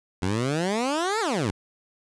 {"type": "exponential two-way sweep", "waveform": "15% pulse", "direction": "up then down", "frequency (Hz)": [87.5, 466.2, 87.5], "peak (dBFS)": -17, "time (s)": [0.22, 1.51], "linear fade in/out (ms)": 5, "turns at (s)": 1.2, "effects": ["resampled to 22050 Hz"]}